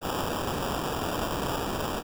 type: noise with sample-and-hold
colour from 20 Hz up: blue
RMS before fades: -30 dBFS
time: 0.01-2.03 s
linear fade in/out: 50 ms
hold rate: 2100 Hz
effects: none